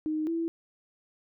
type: tone pair in turn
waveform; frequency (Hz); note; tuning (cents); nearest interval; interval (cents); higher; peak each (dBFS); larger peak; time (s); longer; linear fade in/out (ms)
sine; 310 / 331.5; D#4 / E4; -6 / +10; minor second; 116; second; -27; neither; 0.06-0.27 / 0.27-0.48; neither; 0
effects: none